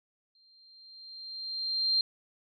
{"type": "tone with exponential growth", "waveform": "sine", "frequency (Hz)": 4174, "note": "C8", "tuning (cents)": -5, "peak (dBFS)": -22, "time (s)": [0.35, 2.01], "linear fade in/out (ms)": 2, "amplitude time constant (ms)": 360, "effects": []}